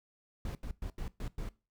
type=noise bursts at uneven times; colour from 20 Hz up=brown; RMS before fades=-38 dBFS; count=6; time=0.45-0.55 / 0.63-0.71 / 0.82-0.9 / 0.98-1.08 / 1.2-1.28 / 1.38-1.49 s; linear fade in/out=2 ms; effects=noise-tail reverb RT60 0.3 s tail -20 dB re dry